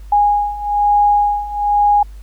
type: beating tone pair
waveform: sine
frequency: 823 / 824.1 Hz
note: G#5 / G#5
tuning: -16 / -14 cents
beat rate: 1.1 Hz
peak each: -16 / -13 dBFS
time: 0.12-2.03 s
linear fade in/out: 5 ms
effects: added 50 Hz sine -31 dBFS peak until 2.22 s + pink hiss -52 dBFS RMS until 2.22 s